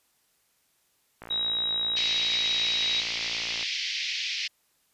click train, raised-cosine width 0.5 ms, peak -26 dBFS, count 139, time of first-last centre 1.22-3.628 s, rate 57.3 Hz
sine tone, 3827 Hz, A#7, 45 cents sharp, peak -25 dBFS, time 1.3-3.01 s, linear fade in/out 10 ms
pink band-pass noise, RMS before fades -31 dBFS, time 1.96-4.48 s, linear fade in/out 10 ms, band 2100 to 5500 Hz, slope 48 dB/octave
effects white hiss -69 dBFS RMS until 4.93 s + resampled to 32000 Hz

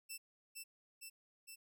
10% pulse tone with echo, 2665 Hz, E7, 18 cents sharp, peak -36 dBFS, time 0.09-0.18 s, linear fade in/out 20 ms, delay 460 ms, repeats 3, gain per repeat -2 dB, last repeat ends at 1.56 s, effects none

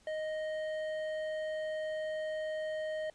sine tone with hard clipping, 622.3 Hz, D#5, in tune, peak -36 dBFS, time 0.07-3.1 s, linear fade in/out 2 ms, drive 9 dB, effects pink hiss -65 dBFS RMS until 3.14 s + resampled to 22050 Hz

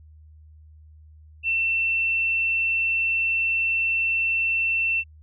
sine tone, 2690 Hz, E7, 34 cents sharp, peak -20 dBFS, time 1.43-5.04 s, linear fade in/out 50 ms, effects added 77 Hz sine -46 dBFS peak until 5.22 s

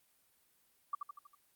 sine tone with echo, 1165 Hz, D6, 14 cents flat, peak -32 dBFS, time 0.93-0.95 s, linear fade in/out 5 ms, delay 80 ms, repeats 5, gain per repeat -5 dB, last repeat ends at 1.35 s, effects white hiss -72 dBFS RMS until 1.55 s + Opus 32 kbps

